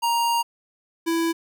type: tone pair in turn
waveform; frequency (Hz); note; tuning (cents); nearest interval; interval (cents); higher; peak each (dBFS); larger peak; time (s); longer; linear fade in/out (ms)
square; 936 / 331.5; A#5 / E4; +7 / +10; octave + tritone; 1797; first; -20 / -21; first; 0.02-0.43 / 1.06-1.33; first; 20
effects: none